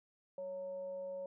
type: tone with frequency modulation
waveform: sine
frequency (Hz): 554.4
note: C#5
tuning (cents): 0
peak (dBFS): -40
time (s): 0.38-1.26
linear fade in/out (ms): 2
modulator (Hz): 363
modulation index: 0.21
effects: none